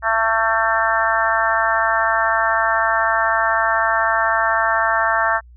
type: harmonic tone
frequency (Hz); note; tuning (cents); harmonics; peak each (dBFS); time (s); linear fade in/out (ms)
224; A3; +31; 3 / 4 / 5 / 6 / 7 / 8; -22 / -22 / -22 / -22 / -22 / -22; 0.02-5.41; 50
effects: added 60 Hz sine -41 dBFS peak until 5.56 s